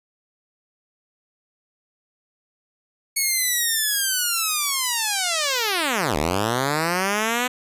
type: linear two-way sweep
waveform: 5% pulse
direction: down then up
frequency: 2217 to 69.9 to 253.8 Hz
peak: -9 dBFS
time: 3.16-7.48 s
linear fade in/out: 10 ms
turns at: 6.17 s
effects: resampled to 32000 Hz